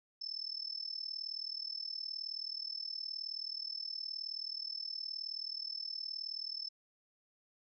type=tone with amplitude modulation; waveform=sine; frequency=5274 Hz; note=E8; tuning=in tune; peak=-35 dBFS; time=0.21-6.69 s; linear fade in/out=10 ms; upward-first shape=sine; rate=39 Hz; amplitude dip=90%; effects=none